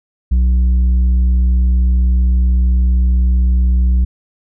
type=tone with tanh clipping; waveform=sine; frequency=61.74 Hz; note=B1; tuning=in tune; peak=-10 dBFS; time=0.31-4.05 s; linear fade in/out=10 ms; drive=5 dB; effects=none